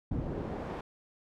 brown noise with band-pass filter sweep, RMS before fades -36 dBFS, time 0.11-0.81 s, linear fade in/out 5 ms, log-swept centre 210 to 840 Hz, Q 0.72, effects none

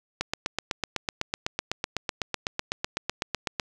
click train, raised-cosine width 0.2 ms, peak -9 dBFS, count 28, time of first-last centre 0.21-3.598 s, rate 7.97 Hz, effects none

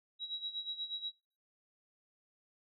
sine tone with tremolo, 3866 Hz, B7, 38 cents flat, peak -35 dBFS, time 0.19-1.13 s, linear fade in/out 50 ms, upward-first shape sine, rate 8.3 Hz, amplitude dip 75%, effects noise-tail reverb RT60 0.4 s tail -22 dB re dry

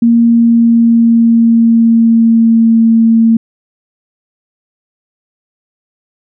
sine tone with pitch glide, 233.1 to 226.9 Hz, A#3 to A#3, 0 to -47 cents, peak -4 dBFS, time 0.02-3.37 s, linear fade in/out 5 ms, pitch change -47 cents, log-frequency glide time 0.21-2.83 s, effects none

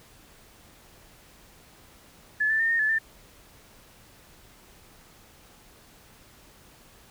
sine tone with pitch steps, 1721 / 1764 / 1816 / 1838 / 1730 / 1786 Hz, A6 / A6 / A#6 / A#6 / A6 / A6, -39 / +4 / -46 / -25 / -30 / +25 cents, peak -21 dBFS, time 2.4-2.988 s, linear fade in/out 10 ms, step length 98 ms, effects pink hiss -54 dBFS RMS until 7.1 s

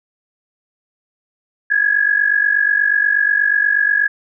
sine tone pair together, 1650 / 1698.3 Hz, G#6 / G#6, -12 / +38 cents, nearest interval unison, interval 50 cents, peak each -15 dBFS, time 1.7-4.08 s, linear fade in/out 10 ms, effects none

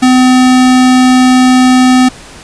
square tone, 254.6 Hz, C4, 47 cents flat, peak -4 dBFS, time 0.02-2.09 s, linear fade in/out 10 ms, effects pink hiss -32 dBFS RMS until 2.43 s + resampled to 22050 Hz

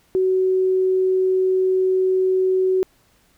sine tone, 374.5 Hz, F#4, 21 cents sharp, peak -15 dBFS, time 0.15-2.83 s, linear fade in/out 0 ms, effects pink hiss -59 dBFS RMS until 3.37 s

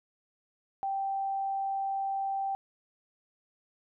sine tone, 782 Hz, G5, 4 cents flat, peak -29 dBFS, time 0.83-2.55 s, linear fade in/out 0 ms, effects none

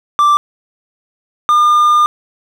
triangle tone pair in turn, 1174.7 / 1207 Hz, D6 / D6, 0 / +47 cents, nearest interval unison, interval 47 cents, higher second, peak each -5 dBFS, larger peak neither, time 0.19-0.37 / 1.49-2.06 s, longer second, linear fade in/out 0 ms, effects none

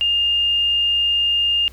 sine tone, 2818 Hz, F7, 15 cents sharp, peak -15 dBFS, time 0.01-1.68 s, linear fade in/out 0 ms, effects added 62 Hz sine -39 dBFS peak until 1.72 s + pink hiss -49 dBFS RMS until 1.72 s

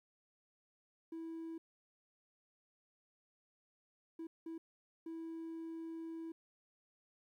triangle tone bursts at uneven times, 327.5 Hz, E4, 11 cents flat, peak -40 dBFS, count 4, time 1.12-1.58 / 4.19-4.27 / 4.46-4.58 / 5.06-6.32 s, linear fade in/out 5 ms, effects tanh soft clip ceiling -37 dBFS + 13-bit

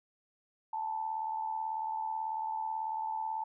sine tone with amplitude modulation, 880 Hz, A5, in tune, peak -30 dBFS, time 0.73-3.44 s, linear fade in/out 5 ms, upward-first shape sine, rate 78.2 Hz, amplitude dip 60%, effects none

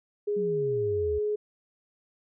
sine tone with pitch glide, 413.4 to 420.4 Hz, G#4 to G#4, -8 to +21 cents, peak -25 dBFS, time 0.27-1.36 s, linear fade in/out 10 ms, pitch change +29 cents, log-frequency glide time 0.91-1.04 s
sine exponential sweep, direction down, 198.6 to 70.7 Hz, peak -33 dBFS, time 0.36-1.19 s, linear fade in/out 10 ms
effects none

